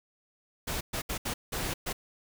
pink noise bursts at uneven times, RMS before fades -33 dBFS, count 6, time 0.67-0.81 / 0.93-1.02 / 1.09-1.18 / 1.25-1.34 / 1.52-1.74 / 1.86-1.93 s, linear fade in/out 10 ms, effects none

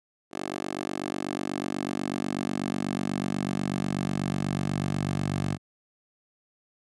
10% pulse tone with high-pass filter sweep, 48.13 Hz, G1, 31 cents flat, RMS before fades -30 dBFS, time 0.31-5.58 s, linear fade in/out 50 ms, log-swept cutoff 380 to 120 Hz, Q 1.8, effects resampled to 24000 Hz

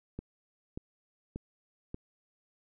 click train, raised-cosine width 3 ms, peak -25 dBFS, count 4, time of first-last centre 0.19-1.944 s, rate 1.71 Hz, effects none

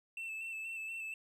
triangle tone with vibrato, 2656 Hz, E7, 12 cents sharp, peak -38 dBFS, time 0.17-1.14 s, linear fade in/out 2 ms, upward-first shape square, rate 4.2 Hz, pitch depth 23 cents each way, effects none

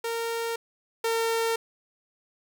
sawtooth tone pair in turn, 461 / 455.7 Hz, A#4 / A#4, -19 / -39 cents, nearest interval unison, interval 20 cents, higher first, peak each -24 / -20 dBFS, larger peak second, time 0.04-0.56 / 1.04-1.56 s, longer neither, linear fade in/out 5 ms, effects none

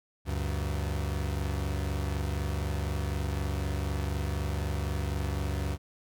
35% pulse tone pair together, 71.5 / 95.51 Hz, D2 / G2, -46 / -45 cents, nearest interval perfect fourth, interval 501 cents, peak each -29 / -32 dBFS, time 0.25-5.78 s, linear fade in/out 50 ms, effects none

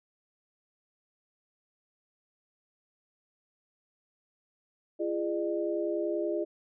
sine tone cluster, 340.8 / 411.3 / 604 Hz, F4 / G#4 / D5, -42 / -17 / +48 cents, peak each -31 / -34 / -33 dBFS, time 4.99-6.45 s, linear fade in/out 20 ms, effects none

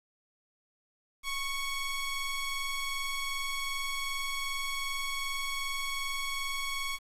25% pulse ring-modulated tone, 1108.7 Hz, C#6, in tune, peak -25 dBFS, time 1.23-6.99 s, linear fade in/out 50 ms, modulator 1120 Hz, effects resampled to 32000 Hz + 9-bit

